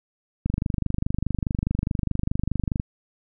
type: click train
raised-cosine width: 5 ms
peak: -11 dBFS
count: 59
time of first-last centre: 0.46-2.799 s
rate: 24.8 Hz
effects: none